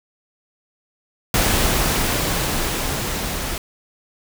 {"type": "noise with level ramp", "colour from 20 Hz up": "pink", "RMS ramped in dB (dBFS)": [-17, -26], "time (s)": [1.34, 3.58], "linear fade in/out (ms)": 2, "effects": []}